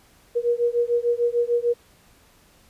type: beating tone pair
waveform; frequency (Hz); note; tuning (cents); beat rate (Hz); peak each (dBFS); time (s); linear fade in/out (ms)
sine; 473.4 / 480.1; A#4 / B4; +27 / -49; 6.7; -22; 0.35-1.74; 20
effects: pink hiss -56 dBFS RMS until 2.69 s + resampled to 32000 Hz